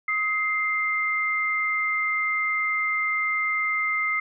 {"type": "tone pair together", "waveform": "sine", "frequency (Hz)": [1263.8, 2093], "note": ["D#6", "C7"], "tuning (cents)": [27, 0], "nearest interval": "major sixth", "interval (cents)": 873, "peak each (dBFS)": [-28, -23], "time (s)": [0.08, 4.2], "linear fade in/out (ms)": 5, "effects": []}